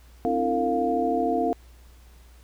sine tone cluster, 262.8 / 301.6 / 335.1 / 453.7 / 702 Hz, C4 / D4 / E4 / A#4 / F5, +8 / +46 / +29 / -47 / +9 cents, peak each -28 / -33 / -29 / -27 / -25 dBFS, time 0.25-1.53 s, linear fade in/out 0 ms, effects added 60 Hz sine -48 dBFS peak until 2.43 s + pink hiss -58 dBFS RMS until 2.43 s

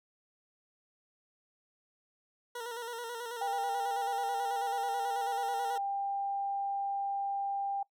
20% pulse tone with vibrato, 470.7 Hz, A#4, 17 cents sharp, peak -33 dBFS, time 2.55-5.78 s, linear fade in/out 5 ms, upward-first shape square, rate 9.2 Hz, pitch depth 46 cents each way
sine tone, 795 Hz, G5, 24 cents sharp, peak -31 dBFS, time 3.41-7.83 s, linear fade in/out 5 ms
effects noise-tail reverb RT60 0.1 s tail -22 dB re dry

